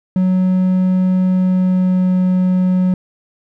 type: tone with pitch glide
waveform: triangle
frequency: 185 to 183.72 Hz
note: F#3 to F#3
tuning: 0 to -12 cents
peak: -9 dBFS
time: 0.16-2.94 s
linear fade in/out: 2 ms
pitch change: -12 cents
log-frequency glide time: 1.25-2.16 s
effects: none